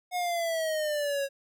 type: exponential sweep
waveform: square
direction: down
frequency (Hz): 727 to 547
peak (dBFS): -28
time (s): 0.11-1.29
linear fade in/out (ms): 50
effects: none